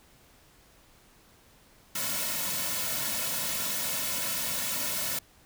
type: noise with comb filter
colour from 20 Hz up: white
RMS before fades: -31 dBFS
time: 1.95-5.19 s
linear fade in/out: 5 ms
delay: 2.5 ms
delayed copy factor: -0.75
effects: pink hiss -59 dBFS RMS until 5.45 s